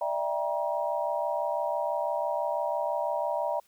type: chord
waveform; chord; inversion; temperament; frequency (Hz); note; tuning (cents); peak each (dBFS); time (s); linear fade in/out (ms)
sine; E half-diminished seventh; third; just; 593.3 / 659.3 / 791.1 / 949.3; D5 / E5 / G5 / Bb5; +18 / 0 / +16 / +31; -31 / -32 / -35 / -32; 0.01-3.6; 5
effects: white hiss -65 dBFS RMS until 3.67 s